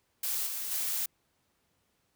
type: noise with level steps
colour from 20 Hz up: blue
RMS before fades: -32 / -36 / -32 dBFS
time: 0.23-1.06 s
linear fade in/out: 5 ms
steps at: 0.46 / 0.71 s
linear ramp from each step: 10 ms
effects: pink hiss -74 dBFS RMS until 2.15 s + high-pass 60 Hz 12 dB/octave